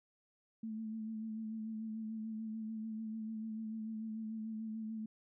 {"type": "tone with vibrato", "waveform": "sine", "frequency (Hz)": 220, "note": "A3", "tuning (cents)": 0, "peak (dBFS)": -39, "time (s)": [0.63, 5.06], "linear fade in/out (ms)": 5, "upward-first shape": "sine", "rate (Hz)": 6.8, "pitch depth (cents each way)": 30, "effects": []}